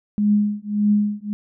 sine tone with tremolo, 207.7 Hz, G#3, in tune, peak -12 dBFS, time 0.18-1.33 s, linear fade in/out 0 ms, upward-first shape triangle, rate 1.7 Hz, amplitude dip 100%, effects none

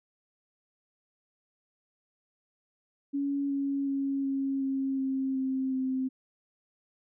sine tone with pitch steps, 280.7 / 277.8 / 274.9 / 272.1 / 269.3 / 266.5 / 263.7 / 261 Hz, C#4 / C#4 / C#4 / C#4 / C#4 / C4 / C4 / C4, +22 / +4 / -14 / -32 / -50 / +32 / +14 / -4 cents, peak -27 dBFS, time 3.13-6.09 s, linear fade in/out 20 ms, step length 370 ms, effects none

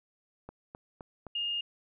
click train, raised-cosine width 1 ms, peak -29 dBFS, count 4, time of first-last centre 0.49-1.267 s, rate 3.86 Hz
sine tone, 2834 Hz, F7, 25 cents sharp, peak -30 dBFS, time 1.35-1.61 s, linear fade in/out 5 ms
effects none

